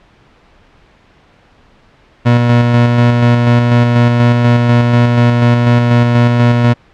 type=tone with tremolo; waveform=30% pulse; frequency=119.9 Hz; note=A#2; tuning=49 cents sharp; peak=-3 dBFS; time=2.25-6.74 s; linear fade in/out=20 ms; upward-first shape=square; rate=4.1 Hz; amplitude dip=30%; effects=pink hiss -47 dBFS RMS until 6.93 s + low-pass 3000 Hz 12 dB/octave